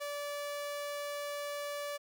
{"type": "tone", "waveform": "sawtooth", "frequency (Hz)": 579, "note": "D5", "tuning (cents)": -25, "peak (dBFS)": -33, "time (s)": [0, 1.98], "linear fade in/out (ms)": 20, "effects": []}